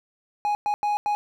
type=tone bursts at uneven times; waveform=triangle; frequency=830.6 Hz; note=G#5; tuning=in tune; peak=-19 dBFS; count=4; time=0.45-0.55 / 0.66-0.74 / 0.83-0.97 / 1.06-1.15 s; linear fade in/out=0 ms; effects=none